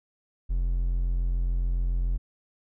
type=tone; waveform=triangle; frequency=43.56 Hz; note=F1; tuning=4 cents flat; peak=-21 dBFS; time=0.49-2.18 s; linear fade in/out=20 ms; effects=none